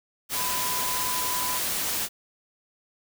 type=tone in noise; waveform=sine; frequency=1000 Hz; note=B5; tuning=21 cents sharp; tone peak=-31 dBFS; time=0.34-1.61 s; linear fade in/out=50 ms; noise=white; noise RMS=-28 dBFS; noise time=0.29-2.09 s; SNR=-6 dB; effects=none